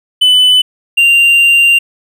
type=tone pair in turn; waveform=triangle; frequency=3002 / 2779 Hz; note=F#7 / F7; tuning=+24 / -9 cents; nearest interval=minor second; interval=133 cents; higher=first; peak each=-3 dBFS; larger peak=neither; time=0.21-0.62 / 0.97-1.79 s; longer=second; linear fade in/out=10 ms; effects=none